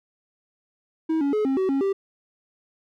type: tone with pitch steps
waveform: triangle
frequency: 320.3 / 281.6 / 425.6 / 268.3 / 378.8 / 273.3 / 391.6 Hz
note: E4 / C#4 / G#4 / C4 / F#4 / C#4 / G4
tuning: -50 / +27 / +42 / +44 / +41 / -24 / -2 cents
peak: -18 dBFS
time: 1.09-1.93 s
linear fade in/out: 10 ms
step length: 120 ms
effects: none